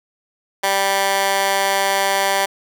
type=tone with high-pass filter; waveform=15% pulse; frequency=196 Hz; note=G3; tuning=in tune; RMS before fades=-18 dBFS; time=0.63-2.46 s; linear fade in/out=10 ms; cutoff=860 Hz; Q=1.1; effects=none